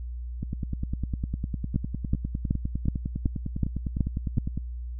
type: two click trains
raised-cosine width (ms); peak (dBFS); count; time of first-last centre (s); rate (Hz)
5; -11 / -17; 8 / 42; 1.76-4.382 / 0.43-4.576; 2.67 / 9.89
effects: added 60 Hz sine -32 dBFS peak until 4.99 s